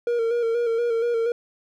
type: tone with vibrato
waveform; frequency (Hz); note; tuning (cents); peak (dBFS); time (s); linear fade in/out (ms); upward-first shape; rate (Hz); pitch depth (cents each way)
triangle; 466.2; A#4; 0; -18; 0.07-1.32; 2; square; 4.2; 36
effects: none